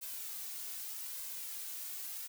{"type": "noise with flanger", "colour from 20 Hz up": "blue", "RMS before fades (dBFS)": -43, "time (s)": [0.01, 2.28], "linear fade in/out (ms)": 20, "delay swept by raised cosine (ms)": [1.9, 2.82], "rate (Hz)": 0.82, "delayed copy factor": 0.5, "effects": []}